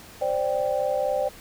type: chord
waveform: sine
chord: C suspended second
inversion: none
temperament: equal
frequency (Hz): 523.3 / 587.3 / 784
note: C5 / D5 / G5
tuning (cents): 0 / 0 / 0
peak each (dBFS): -26 / -25 / -29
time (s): 0.21-1.29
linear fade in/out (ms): 10
effects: pink hiss -46 dBFS RMS until 1.4 s